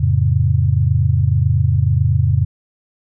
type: chord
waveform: sine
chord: F augmented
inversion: none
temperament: just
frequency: 87.31 / 109.13 / 136.42 Hz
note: F2 / A2 / C#3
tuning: 0 / -14 / -27 cents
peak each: -16 dBFS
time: 0-2.45 s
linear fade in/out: 10 ms
effects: none